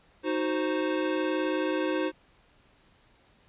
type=chord; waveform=square; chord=C diminished; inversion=first; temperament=equal; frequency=311.1 / 370 / 523.3 Hz; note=Eb4 / Gb4 / C5; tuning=0 / 0 / 0 cents; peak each=-30 / -32 / -32 dBFS; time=0.23-2.12 s; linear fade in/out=50 ms; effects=pink hiss -62 dBFS RMS until 3.48 s + resampled to 8000 Hz